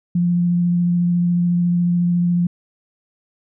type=tone with vibrato; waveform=sine; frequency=174.61 Hz; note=F3; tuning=in tune; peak=-14 dBFS; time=0.15-2.47 s; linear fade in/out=5 ms; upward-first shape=triangle; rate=14 Hz; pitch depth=14 cents each way; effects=none